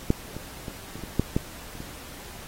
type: clicks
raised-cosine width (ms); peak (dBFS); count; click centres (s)
3; -6 / -22 / -21 / -27 / -28 / -23 / -7 / -9 / -28 / -24; 10; 0.104 / 0.366 / 0.682 / 0.956 / 0.993 / 1.037 / 1.196 / 1.365 / 1.753 / 1.804
effects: pink hiss -43 dBFS RMS until 2.47 s + AAC 48 kbps